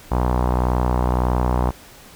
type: tone with low-pass filter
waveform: sawtooth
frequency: 61.74 Hz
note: B1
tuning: in tune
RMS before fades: -19 dBFS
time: 0.11-1.71 s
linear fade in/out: 10 ms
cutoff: 960 Hz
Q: 3
effects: pink hiss -44 dBFS RMS until 2.15 s